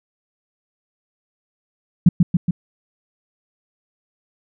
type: tone with echo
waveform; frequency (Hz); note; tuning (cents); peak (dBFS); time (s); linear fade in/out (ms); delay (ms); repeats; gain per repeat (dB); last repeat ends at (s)
sine; 174.61; F3; 0; -5; 2.06-2.09; 5; 140; 3; -3; 2.51
effects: none